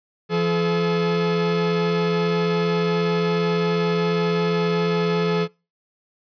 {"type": "tone pair together", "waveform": "45% pulse", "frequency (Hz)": [170.4, 428.7], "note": ["F3", "A4"], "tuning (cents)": [-42, -45], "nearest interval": "octave + major third", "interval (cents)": 1597, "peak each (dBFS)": [-22, -21], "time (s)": [0.29, 5.48], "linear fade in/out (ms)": 50, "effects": ["noise-tail reverb RT60 0.3 s tail -24 dB re dry", "resampled to 11025 Hz"]}